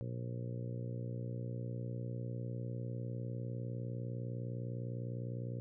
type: harmonic tone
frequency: 59.9 Hz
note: A#1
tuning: 48 cents sharp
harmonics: 2 / 3 / 4 / 5 / 6 / 7 / 8 / 9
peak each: -39 / -48 / -51 / -53 / -55 / -55 / -52 / -53 dBFS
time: 0.01-5.6 s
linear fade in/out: 0 ms
effects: none